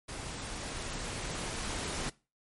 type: noise with level ramp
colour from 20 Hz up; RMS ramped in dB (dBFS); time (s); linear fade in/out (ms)
pink; -41 to -35; 0.08-2.1; 10
effects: noise-tail reverb RT60 0.3 s tail -21 dB re dry + MP3 48 kbps